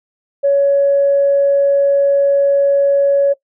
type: tone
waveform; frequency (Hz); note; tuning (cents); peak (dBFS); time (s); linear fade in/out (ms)
sine; 560; C#5; +18; -8; 0.43-3.34; 20
effects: noise-tail reverb RT60 0.1 s tail -19 dB re dry + tanh soft clip ceiling -4 dBFS